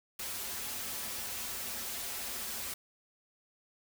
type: noise with comb filter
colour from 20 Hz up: white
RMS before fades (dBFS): -39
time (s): 0.19-2.74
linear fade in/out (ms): 5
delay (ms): 6.5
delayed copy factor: -0.65
effects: none